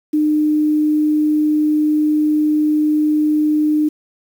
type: tone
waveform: sine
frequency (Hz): 303.5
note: D#4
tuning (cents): -43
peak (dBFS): -12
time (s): 0.13-3.89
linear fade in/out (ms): 10
effects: 7-bit